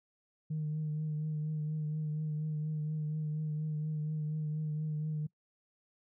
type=tone with vibrato; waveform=sine; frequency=153.4 Hz; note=D#3; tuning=24 cents flat; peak=-31 dBFS; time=0.5-5.27 s; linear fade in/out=10 ms; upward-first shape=triangle; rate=4.2 Hz; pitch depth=32 cents each way; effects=noise-tail reverb RT60 0.1 s tail -24 dB re dry + tanh soft clip ceiling -29 dBFS